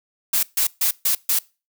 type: noise bursts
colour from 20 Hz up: blue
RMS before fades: -19 dBFS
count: 5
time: 0.33-1.39 s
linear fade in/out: 5 ms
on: 100 ms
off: 140 ms
effects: noise-tail reverb RT60 0.3 s tail -23 dB re dry